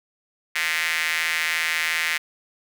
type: tone with high-pass filter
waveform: square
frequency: 81.4 Hz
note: E2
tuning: 21 cents flat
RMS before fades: -24 dBFS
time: 0.55-2.18 s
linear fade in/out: 10 ms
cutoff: 2000 Hz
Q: 3.5
effects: none